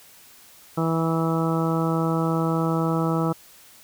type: harmonic tone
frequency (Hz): 163.4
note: E3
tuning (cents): -15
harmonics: 1 / 2 / 3 / 4 / 5 / 6 / 7 / 8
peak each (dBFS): -23 / -26 / -29 / -33 / -33 / -35 / -35 / -31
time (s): 0.77-3.33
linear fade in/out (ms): 10
effects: white hiss -50 dBFS RMS until 3.83 s